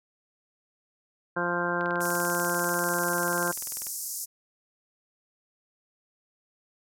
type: harmonic tone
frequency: 174.61 Hz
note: F3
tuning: in tune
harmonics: 1 / 2 / 3 / 4 / 5 / 6 / 7 / 8 / 9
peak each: -35 / -33 / -33 / -36 / -37 / -33 / -43 / -33 / -32 dBFS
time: 1.36-3.52 s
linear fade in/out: 10 ms
type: click train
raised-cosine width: 0.3 ms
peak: -27 dBFS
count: 43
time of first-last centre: 1.81-3.869 s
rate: 20.4 Hz
type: band-pass noise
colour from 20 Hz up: white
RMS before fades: -35 dBFS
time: 2-4.26 s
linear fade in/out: 20 ms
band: 5300 to 14000 Hz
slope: 48 dB/octave
effects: none